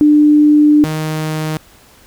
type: tone pair in turn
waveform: sine / sawtooth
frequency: 298.3 / 155.93 Hz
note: D4 / D#3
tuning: +27 / +4 cents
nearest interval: major seventh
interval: 1123 cents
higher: first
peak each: -5 / -13 dBFS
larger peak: first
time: 0.01-0.84 / 0.84-1.57 s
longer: first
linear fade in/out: 0 ms
effects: pink hiss -45 dBFS RMS until 2.06 s